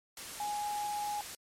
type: tone in noise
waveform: sine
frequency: 830.6 Hz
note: G#5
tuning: in tune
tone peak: -33 dBFS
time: 0.4-1.21 s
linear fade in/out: 2 ms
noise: white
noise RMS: -43 dBFS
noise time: 0.17-1.35 s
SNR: +7 dB
effects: low-pass 11000 Hz 12 dB/octave + MP3 64 kbps